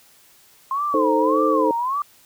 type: tone with vibrato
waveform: sine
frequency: 1046.5 Hz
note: C6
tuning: in tune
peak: -20 dBFS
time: 0.71-2.02 s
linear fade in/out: 2 ms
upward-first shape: sine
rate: 1.7 Hz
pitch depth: 210 cents each way
type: chord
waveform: sine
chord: A diminished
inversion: second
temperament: equal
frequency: 311.1 / 440 / 523.3 Hz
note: Eb4 / A4 / C5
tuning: 0 / 0 / 0 cents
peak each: -21 dBFS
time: 0.94-1.71 s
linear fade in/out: 2 ms
effects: white hiss -53 dBFS RMS until 2.25 s